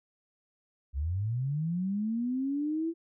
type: linear sweep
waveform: sine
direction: up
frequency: 63 to 336.8 Hz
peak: -28 dBFS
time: 0.93-2.94 s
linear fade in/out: 50 ms
effects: none